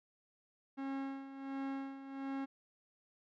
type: tone with tremolo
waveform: 45% pulse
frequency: 271.7 Hz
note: C#4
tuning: 35 cents flat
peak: -37 dBFS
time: 0.77-2.46 s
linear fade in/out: 20 ms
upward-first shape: sine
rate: 1.4 Hz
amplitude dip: 70%
effects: low-pass 2000 Hz 12 dB/octave